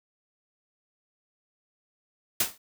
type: noise with exponential decay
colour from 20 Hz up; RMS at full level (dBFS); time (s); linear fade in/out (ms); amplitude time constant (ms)
white; -20; 2.4-2.58; 5; 37
effects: none